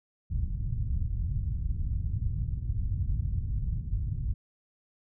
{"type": "low-pass noise", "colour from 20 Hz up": "white", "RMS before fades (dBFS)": -30, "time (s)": [0.3, 4.34], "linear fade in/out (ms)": 10, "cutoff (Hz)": 110, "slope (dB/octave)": 24, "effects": []}